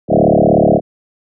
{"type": "tone with frequency modulation", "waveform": "sine", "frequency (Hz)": 415.4, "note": "G#4", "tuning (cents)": 0, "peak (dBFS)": -7, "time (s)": [0.08, 0.81], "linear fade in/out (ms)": 50, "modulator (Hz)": 36.5, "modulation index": 7.7, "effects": []}